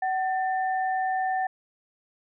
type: tone pair together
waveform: sine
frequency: 754.8 / 1791 Hz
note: F#5 / A6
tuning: +34 / +30 cents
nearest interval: octave + minor third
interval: 1496 cents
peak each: -24 / -33 dBFS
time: 0.02-1.47 s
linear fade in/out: 5 ms
effects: none